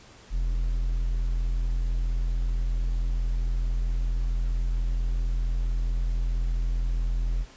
triangle tone, 42.23 Hz, E1, 43 cents sharp, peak -21 dBFS, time 0.3-7.46 s, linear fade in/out 50 ms, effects pink hiss -51 dBFS RMS until 7.56 s + resampled to 16000 Hz

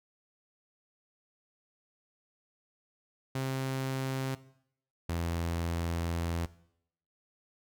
sawtooth tone pair in turn, 132.8 / 84.39 Hz, C3 / E2, +26 / +41 cents, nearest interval minor sixth, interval 785 cents, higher first, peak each -27 dBFS, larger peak neither, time 3.35-4.35 / 5.09-6.46 s, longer second, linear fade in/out 5 ms, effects noise-tail reverb RT60 0.7 s tail -18 dB re dry

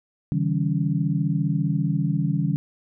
sine tone cluster, 140.5 / 160.7 / 195.4 / 279.9 Hz, C#3 / E3 / G3 / C#4, +24 / -44 / -5 / +17 cents, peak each -25 / -23 / -27 / -30 dBFS, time 0.32-2.56 s, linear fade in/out 0 ms, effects none

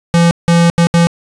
square tone bursts at uneven times, 170 Hz, F3, 46 cents flat, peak -7 dBFS, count 4, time 0.14-0.31 / 0.48-0.7 / 0.78-0.87 / 0.94-1.07 s, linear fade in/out 0 ms, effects resampled to 22050 Hz + 7-bit

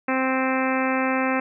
harmonic tone, 261.6 Hz, C4, in tune, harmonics 1 / 2 / 3 / 4 / 5 / 6 / 7 / 8 / 9 / 10, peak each -24 / -27 / -29 / -30 / -31 / -32 / -32 / -33 / -34 / -34 dBFS, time 0.08-1.4 s, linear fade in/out 5 ms, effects none

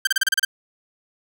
sawtooth tone bursts, 1568 Hz, G6, in tune, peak -12 dBFS, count 8, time 0.05-0.45 s, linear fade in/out 5 ms, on 22 ms, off 32 ms, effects none

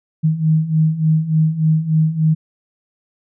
sine beating tone pair, 155.56 / 158.96 Hz, D#3 / D#3, 0 / +37 cents, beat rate 3.4 Hz, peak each -18 / -14 dBFS, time 0.23-2.35 s, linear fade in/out 20 ms, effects none

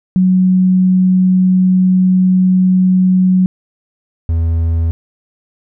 sine / triangle tone pair in turn, 185 / 82.41 Hz, F#3 / E2, 0 / 0 cents, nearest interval octave + major second, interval 1400 cents, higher first, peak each -7 / -9 dBFS, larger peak first, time 0.16-3.46 / 4.29-4.91 s, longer first, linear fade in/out 0 ms, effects none

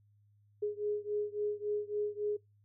sine beating tone pair, 415.3 / 418.9 Hz, G#4 / G#4, 0 / +15 cents, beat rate 3.6 Hz, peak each -35 / -36 dBFS, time 0.62-2.37 s, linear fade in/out 10 ms, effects noise-tail reverb RT60 0.2 s tail -24 dB re dry + added 103 Hz sine -64 dBFS peak until 2.64 s

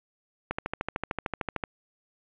click train, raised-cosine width 0.5 ms, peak -14 dBFS, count 16, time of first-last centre 0.51-1.638 s, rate 13.3 Hz, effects resampled to 8000 Hz + 8-bit

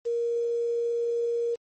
sine tone with quantisation, 470 Hz, A#4, 14 cents sharp, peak -24 dBFS, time 0.05-1.56 s, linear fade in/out 20 ms, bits 8, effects MP3 32 kbps

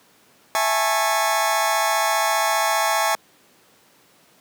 sawtooth chord, A major seventh, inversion second, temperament just, 660 / 825 / 880 / 1100 Hz, E5 / G#5 / A5 / C#6, +2 / -12 / 0 / -14 cents, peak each -20 dBFS, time 0.55-3.15 s, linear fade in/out 0 ms, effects pink hiss -55 dBFS RMS until 4.4 s + high-pass 200 Hz 12 dB/octave

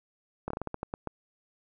slowing click train, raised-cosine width 1 ms, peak -19 dBFS, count 10, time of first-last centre 0.48-1.073 s, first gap 24 ms, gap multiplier 1.24, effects none

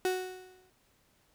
35% pulse tone with exponential decay, 370 Hz, F#4, in tune, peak -24 dBFS, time 0.05-0.7 s, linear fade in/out 1 ms, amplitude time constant 140 ms, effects pink hiss -69 dBFS RMS until 1.34 s

